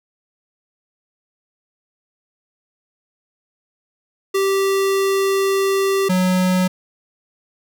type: tone pair in turn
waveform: square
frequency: 390 / 184.06 Hz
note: G4 / F#3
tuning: -9 / -9 cents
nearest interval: octave + minor second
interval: 1300 cents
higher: first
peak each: -16 / -15 dBFS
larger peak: second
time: 4.34-6.09 / 6.09-6.68 s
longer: first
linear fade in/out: 10 ms
effects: none